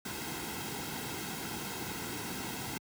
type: noise with comb filter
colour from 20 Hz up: pink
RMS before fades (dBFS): -39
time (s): 0.05-2.78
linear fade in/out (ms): 5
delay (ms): 1.7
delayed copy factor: -0.65
effects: high-pass 80 Hz 12 dB/octave